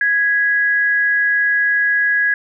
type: tone pair together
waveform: sine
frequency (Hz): 1661.2 / 1975.5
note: G#6 / B6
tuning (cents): 0 / 0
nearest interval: minor third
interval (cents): 300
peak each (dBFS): -13 / -23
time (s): 0.01-2.34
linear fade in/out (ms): 2
effects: none